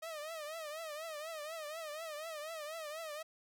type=tone with vibrato; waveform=sawtooth; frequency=625 Hz; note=D#5; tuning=8 cents sharp; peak=-38 dBFS; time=0.02-3.23 s; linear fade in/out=10 ms; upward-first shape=triangle; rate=4.1 Hz; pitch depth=130 cents each way; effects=none